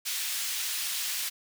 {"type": "high-pass noise", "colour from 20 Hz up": "pink", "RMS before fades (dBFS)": -32, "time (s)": [0.05, 1.3], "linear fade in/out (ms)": 20, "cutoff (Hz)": 2800, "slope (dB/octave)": 12, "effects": []}